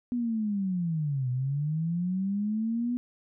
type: linear two-way sweep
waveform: sine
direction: down then up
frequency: 247 to 123.47 to 247 Hz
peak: -26 dBFS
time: 0.12-2.97 s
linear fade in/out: 0 ms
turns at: 1.3 s
effects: none